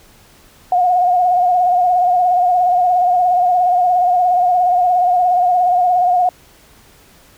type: tone with vibrato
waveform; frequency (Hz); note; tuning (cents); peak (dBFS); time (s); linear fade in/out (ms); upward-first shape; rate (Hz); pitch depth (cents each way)
sine; 720; F#5; -47; -10; 0.72-6.29; 2; sine; 17; 47
effects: pink hiss -47 dBFS RMS until 7.37 s